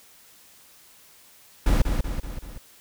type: noise with echo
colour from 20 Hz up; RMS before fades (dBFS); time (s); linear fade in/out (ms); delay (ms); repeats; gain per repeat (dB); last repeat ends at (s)
brown; -18; 1.66-1.82; 5; 190; 4; -5; 2.58
effects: white hiss -53 dBFS RMS until 2.8 s